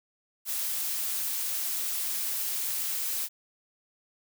blue noise, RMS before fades -31 dBFS, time 0.45-3.29 s, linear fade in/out 50 ms, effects none

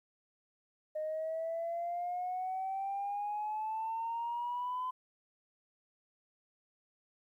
sine exponential sweep, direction up, 614 to 1021 Hz, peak -33 dBFS, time 0.95-4.91 s, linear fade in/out 10 ms, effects tanh soft clip ceiling -30 dBFS + 12-bit

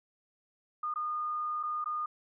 sine tone with dropouts, 1222 Hz, D#6, 32 cents flat, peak -31 dBFS, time 0.83-2.06 s, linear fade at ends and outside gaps 5 ms, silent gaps 0.94-0.958 / 1.63-1.634 / 1.843-1.858 s, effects none

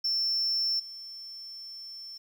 sine tone with level steps, 5380 Hz, E8, 34 cents sharp, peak -23 / -40 dBFS, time 0.04-2.18 s, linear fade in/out 10 ms, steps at 0.79 s, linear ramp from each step 10 ms, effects tanh soft clip ceiling -24 dBFS + 10-bit

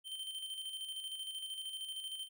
square tone with tremolo, 3111 Hz, G7, 14 cents flat, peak -40 dBFS, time 0.04-2.29 s, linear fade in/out 50 ms, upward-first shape square, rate 13 Hz, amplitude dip 45%, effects none

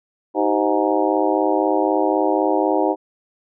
harmonic tone with a mistuned harmonic, 103.9 Hz, G#2, 1 cent sharp, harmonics 3 / 4 / 5 / 6 / 7 / 8 / 9, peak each -21 / -22 / -23 / -24 / -24 / -25 / -26 dBFS, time 0.34-2.96 s, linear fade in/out 50 ms, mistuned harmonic 4, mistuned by -120 cents, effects none

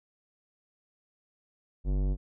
sine tone with tanh clipping, 48.26 Hz, G1, 26 cents flat, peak -27 dBFS, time 1.84-2.17 s, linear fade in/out 50 ms, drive 17 dB, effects none

